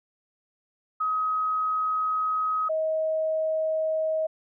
sine tone pair in turn, 1266 / 633 Hz, D#6 / D#5, +30 / +30 cents, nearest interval octave, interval 1200 cents, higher first, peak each -23 dBFS, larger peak neither, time 1-2.69 / 2.69-4.27 s, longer first, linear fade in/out 10 ms, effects none

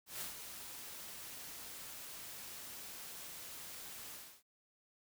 white noise with ADSR envelope, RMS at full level -42 dBFS, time 0.06-4.43 s, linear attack 150 ms, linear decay 120 ms, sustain -7 dB, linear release 310 ms, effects none

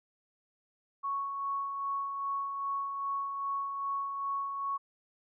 sine tone with tremolo, 1108.7 Hz, C#6, in tune, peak -30 dBFS, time 1.03-4.78 s, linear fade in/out 20 ms, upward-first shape sine, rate 2.5 Hz, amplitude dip 40%, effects none

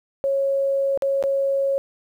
sine tone with dropouts, 549 Hz, C#5, 17 cents flat, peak -18 dBFS, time 0.24-1.78 s, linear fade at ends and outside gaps 0 ms, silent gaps 0.975-1.022 / 1.226-1.238 s, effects 9-bit

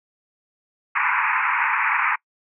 pink band-pass noise, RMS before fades -21 dBFS, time 0.95-2.16 s, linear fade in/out 10 ms, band 870 to 2500 Hz, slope 96 dB/octave, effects noise-tail reverb RT60 0.1 s tail -25 dB re dry

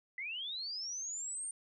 sine linear sweep, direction up, 1975.5 to 8890 Hz, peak -38 dBFS, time 0.18-1.51 s, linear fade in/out 2 ms, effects none

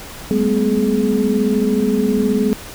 sine tone cluster, 198.2 / 217.2 / 251.5 / 422.7 Hz, G3 / A3 / B3 / G#4, +19 / -22 / +32 / +31 cents, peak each -19 dBFS, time 0.31-2.53 s, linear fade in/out 0 ms, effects pink hiss -34 dBFS RMS until 2.74 s

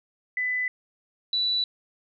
sine tone pair in turn, 2000 / 3956 Hz, B6 / B7, +21 / +2 cents, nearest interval octave, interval 1181 cents, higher second, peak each -24 / -22 dBFS, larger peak second, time 0.37-0.68 / 1.33-1.64 s, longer neither, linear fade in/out 2 ms, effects none

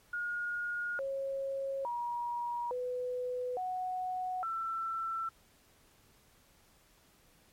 sine tone with pitch steps, 1432 / 544 / 955 / 498.7 / 738 / 1338 Hz, F6 / C#5 / A#5 / B4 / F#5 / E6, +43 / -33 / +42 / +17 / -5 / +25 cents, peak -33 dBFS, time 0.13-5.29 s, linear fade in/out 5 ms, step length 860 ms, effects pink hiss -65 dBFS RMS until 7.52 s + MP3 64 kbps

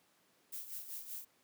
violet noise with tremolo, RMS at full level -43 dBFS, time 0.52-1.25 s, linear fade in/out 10 ms, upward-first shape sine, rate 5.2 Hz, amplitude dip 65%, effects pink hiss -71 dBFS RMS until 1.43 s + high-pass 200 Hz 12 dB/octave

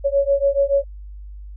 sine beating tone pair, 554.4 / 561.4 Hz, C#5 / C#5, 0 / +22 cents, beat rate 7 Hz, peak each -18 / -18 dBFS, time 0.04-0.84 s, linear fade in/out 20 ms, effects added 50 Hz sine -33 dBFS peak until 1.56 s

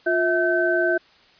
sine tone cluster, 353 / 650 / 1537 Hz, F4 / E5 / G6, +19 / -24 / -35 cents, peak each -22 dBFS, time 0.06-0.98 s, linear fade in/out 10 ms, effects white hiss -54 dBFS RMS until 1.39 s + resampled to 11025 Hz

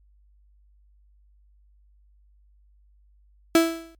35% pulse tone with exponential decay, 329.6 Hz, E4, in tune, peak -10 dBFS, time 3.55-3.95 s, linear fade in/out 2 ms, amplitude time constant 85 ms, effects added 50 Hz sine -55 dBFS peak until 3.99 s + MP3 96 kbps

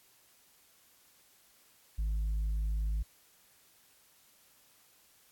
sine tone with tanh clipping, 52.7 Hz, G#1, 26 cents sharp, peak -30 dBFS, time 1.98-3.03 s, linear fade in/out 10 ms, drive 2 dB, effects white hiss -64 dBFS RMS until 5.31 s + AAC 64 kbps

